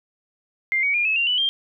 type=tone with pitch steps; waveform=sine; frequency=2101 / 2252 / 2413 / 2587 / 2772 / 2971 / 3185 Hz; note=C7 / C#7 / D7 / E7 / F7 / F#7 / G7; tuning=+7 / +27 / +46 / -33 / -14 / +6 / +27 cents; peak=-18 dBFS; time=0.72-1.49 s; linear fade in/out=0 ms; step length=110 ms; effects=none